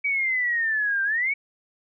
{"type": "exponential two-way sweep", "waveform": "sine", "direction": "down then up", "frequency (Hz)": [2285, 1568, 2285], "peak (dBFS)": -21, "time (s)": [0.04, 1.34], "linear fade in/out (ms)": 10, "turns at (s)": 1.03, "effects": []}